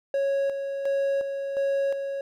triangle tone with tremolo, 552 Hz, C#5, 7 cents flat, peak -20 dBFS, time 0.14-2.21 s, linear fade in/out 2 ms, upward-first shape square, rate 1.4 Hz, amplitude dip 50%, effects none

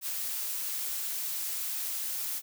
blue noise, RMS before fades -34 dBFS, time 0.01-2.42 s, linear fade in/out 50 ms, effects none

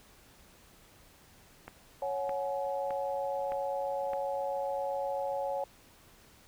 click train, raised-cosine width 0.5 ms, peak -27 dBFS, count 5, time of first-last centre 1.68-4.134 s, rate 1.63 Hz
sine chord, C# suspended fourth, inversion none, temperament equal with one note detuned, 554.4 / 740 / 847.6 Hz, C#5 / F#5 / G#5, 0 / 0 / +35 cents, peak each -33 / -38 / -37 dBFS, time 2.02-5.64 s, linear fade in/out 2 ms
effects pink hiss -59 dBFS RMS until 6.47 s

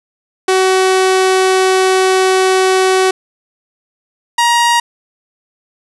sawtooth tone pair in turn, 376.4 / 945.7 Hz, F#4 / A#5, +30 / +25 cents, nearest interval octave + major third, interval 1595 cents, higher second, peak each -5 dBFS, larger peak neither, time 0.48-3.11 / 4.38-4.8 s, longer first, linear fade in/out 5 ms, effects resampled to 24000 Hz + 7-bit

